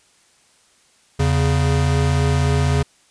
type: tone pair together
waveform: square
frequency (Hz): 82.41 / 138.59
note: E2 / C#3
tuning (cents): 0 / 0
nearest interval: major sixth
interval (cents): 900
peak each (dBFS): -19 / -18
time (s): 1.19-2.83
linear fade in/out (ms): 10
effects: white hiss -56 dBFS RMS until 3.1 s + resampled to 22050 Hz